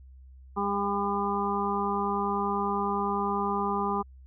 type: harmonic tone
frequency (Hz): 201.1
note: G3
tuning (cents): +44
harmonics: 1 / 2 / 4 / 5 / 6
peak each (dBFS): -32 / -32 / -32 / -32 / -32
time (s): 0.56-4.03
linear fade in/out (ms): 20
effects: added 65 Hz sine -47 dBFS peak until 4.26 s